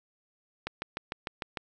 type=click train; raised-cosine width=0.3 ms; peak=-17 dBFS; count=7; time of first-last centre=0.67-1.572 s; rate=6.65 Hz; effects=none